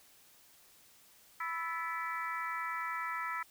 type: harmonic tone with a mistuned harmonic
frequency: 329.6 Hz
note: E4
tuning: in tune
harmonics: 3 / 4 / 5 / 6 / 7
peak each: -41 / -38 / -45 / -41 / -47 dBFS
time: 1.4-3.43 s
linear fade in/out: 5 ms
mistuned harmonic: 5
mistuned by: +82 cents
effects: white hiss -62 dBFS RMS until 3.5 s